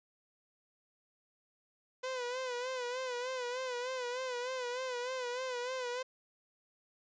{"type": "tone with vibrato", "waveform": "sawtooth", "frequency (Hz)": 502, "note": "B4", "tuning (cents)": 28, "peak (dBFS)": -32, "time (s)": [2.03, 6.03], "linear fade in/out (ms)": 10, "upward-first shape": "sine", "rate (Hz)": 3.3, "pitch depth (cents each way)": 67, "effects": ["resampled to 16000 Hz"]}